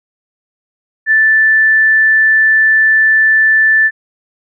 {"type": "tone", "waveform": "sine", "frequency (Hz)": 1760, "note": "A6", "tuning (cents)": 0, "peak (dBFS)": -6, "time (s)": [1.06, 3.91], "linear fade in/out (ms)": 50, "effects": []}